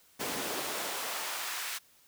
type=noise with high-pass filter sweep; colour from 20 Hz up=pink; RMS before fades=-36 dBFS; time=0.19-1.79 s; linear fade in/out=20 ms; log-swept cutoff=210 to 1600 Hz; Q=0.88; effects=white hiss -63 dBFS RMS until 2.07 s